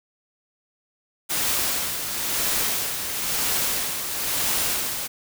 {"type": "noise with tremolo", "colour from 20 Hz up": "white", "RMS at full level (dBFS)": -23, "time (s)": [1.29, 5.08], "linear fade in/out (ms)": 20, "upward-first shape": "sine", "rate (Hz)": 1, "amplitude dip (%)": 50, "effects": []}